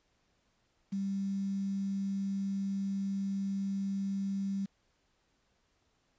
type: tone with quantisation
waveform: sine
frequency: 196.1 Hz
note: G3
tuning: 1 cent sharp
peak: -31 dBFS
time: 0.92-4.66 s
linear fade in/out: 10 ms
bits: 9
effects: pink hiss -74 dBFS RMS until 6.18 s + resampled to 16000 Hz